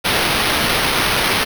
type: noise with sample-and-hold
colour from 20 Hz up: white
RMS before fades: -17 dBFS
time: 0.04-1.45 s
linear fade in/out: 20 ms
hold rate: 7350 Hz
effects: none